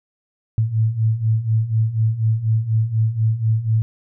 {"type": "beating tone pair", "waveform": "sine", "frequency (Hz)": [108.6, 112.7], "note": ["A2", "A2"], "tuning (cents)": [-22, 42], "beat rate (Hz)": 4.1, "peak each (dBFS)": [-21, -17], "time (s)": [0.58, 3.82], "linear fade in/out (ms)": 0, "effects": []}